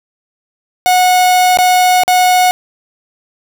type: tone with dropouts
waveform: 45% pulse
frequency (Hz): 731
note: F#5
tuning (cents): -21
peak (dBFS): -7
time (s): 0.86-2.51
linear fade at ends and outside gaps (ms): 0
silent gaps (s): 1.572-1.587 / 2.035-2.079
effects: none